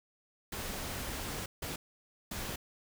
pink noise bursts at uneven times, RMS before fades -39 dBFS, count 3, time 0.52-1.46 / 1.62-1.76 / 2.31-2.56 s, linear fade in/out 5 ms, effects none

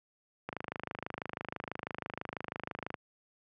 click train, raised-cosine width 0.5 ms, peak -21 dBFS, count 65, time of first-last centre 0.49-2.942 s, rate 26.1 Hz, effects high-pass 100 Hz 12 dB/octave

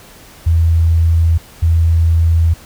sine tone pair in turn, 82.6 / 82.6 Hz, E2 / E2, +4 / +4 cents, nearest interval unison, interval 0 cents, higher neither, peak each -8 dBFS, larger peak neither, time 0.46-1.38 / 1.62-2.54 s, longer neither, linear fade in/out 10 ms, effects pink hiss -40 dBFS RMS until 2.65 s

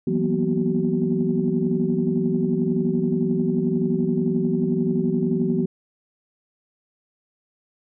sine tone cluster, 165.4 / 187.3 / 234.8 / 246.2 / 378.8 Hz, E3 / F#3 / A#3 / B3 / F#4, +6 / +21 / +13 / -5 / +41 cents, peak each -25 dBFS, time 0.07-5.66 s, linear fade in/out 5 ms, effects tanh soft clip ceiling -8 dBFS

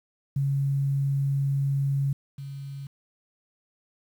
sine tone pair in turn, 138.59 / 138.59 Hz, C#3 / C#3, 0 / 0 cents, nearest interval unison, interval 0 cents, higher neither, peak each -22 / -34 dBFS, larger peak first, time 0.36-2.13 / 2.38-2.87 s, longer first, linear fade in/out 5 ms, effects 9-bit

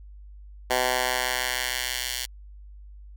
10% pulse tone with high-pass filter sweep, 126.4 Hz, B2, 41 cents sharp, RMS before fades -27 dBFS, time 0.7-2.26 s, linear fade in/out 10 ms, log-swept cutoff 640 to 3400 Hz, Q 0.85, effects added 50 Hz sine -42 dBFS peak until 3.16 s

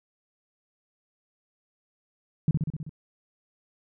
sine tone with echo, 153.9 Hz, D#3, 19 cents flat, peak -17 dBFS, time 2.48-2.51 s, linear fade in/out 2 ms, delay 64 ms, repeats 6, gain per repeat -3 dB, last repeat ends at 2.894 s, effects none

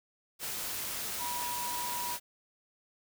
sine tone in noise, 969 Hz, B5, 33 cents flat, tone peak -36 dBFS, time 1.18-2.18 s, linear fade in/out 50 ms, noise white, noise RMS -37 dBFS, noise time 0.39-2.2 s, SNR -2 dB, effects none

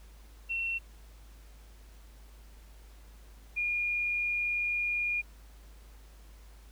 sine tone pair in turn, 2714 / 2426 Hz, E7 / D#7, +50 / -44 cents, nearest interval major second, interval 194 cents, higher first, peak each -30 / -28 dBFS, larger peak second, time 0.49-0.79 / 3.56-5.22 s, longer second, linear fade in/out 20 ms, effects added 52 Hz sine -50 dBFS peak until 6.71 s + pink hiss -61 dBFS RMS until 6.71 s

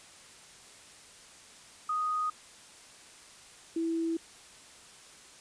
sine tone pair in turn, 1244.5 / 329.6 Hz, D#6 / E4, 0 / 0 cents, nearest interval octave + major seventh, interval 2300 cents, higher first, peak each -28 dBFS, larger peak neither, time 1.89-2.3 / 3.76-4.17 s, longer neither, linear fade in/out 5 ms, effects white hiss -53 dBFS RMS until 5.4 s + resampled to 22050 Hz

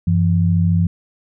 sine tone pair together, 94.83 / 168.8 Hz, F#2 / E3, +43 / +41 cents, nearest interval minor seventh, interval 998 cents, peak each -15 dBFS, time 0.07-0.87 s, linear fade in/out 5 ms, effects none

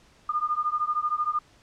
sine beating tone pair, 1209 / 1222 Hz, D6 / D#6, +50 / -32 cents, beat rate 13 Hz, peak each -27 / -27 dBFS, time 0.29-1.39 s, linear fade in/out 5 ms, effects pink hiss -58 dBFS RMS until 1.62 s + low-pass 7000 Hz 12 dB/octave

